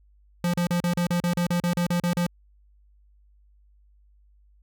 square tone bursts, 174.61 Hz, F3, in tune, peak -22 dBFS, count 14, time 0.44-2.266 s, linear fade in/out 2 ms, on 97 ms, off 36 ms, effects added 50 Hz sine -55 dBFS peak until 4.62 s

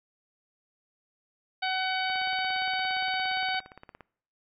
harmonic tone, 752 Hz, F#5, 28 cents sharp, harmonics 1 / 2 / 3 / 4 / 5 / 6, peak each -30 / -33 / -35 / -36 / -37 / -38 dBFS, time 1.62-3.6 s, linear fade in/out 10 ms
click train, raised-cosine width 0.5 ms, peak -30 dBFS, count 34, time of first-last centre 2.1-4.008 s, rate 17.3 Hz
effects noise-tail reverb RT60 0.6 s tail -23 dB re dry

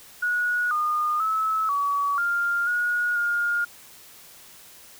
sine tone with pitch steps, 1457 / 1220 / 1299 / 1135 / 1400 / 1446 / 1418 Hz, F#6 / D#6 / E6 / C#6 / F6 / F#6 / F6, -27 / -34 / -26 / +41 / +4 / -40 / +26 cents, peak -21 dBFS, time 0.22-3.65 s, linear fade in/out 10 ms, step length 490 ms, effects white hiss -48 dBFS RMS until 4.99 s

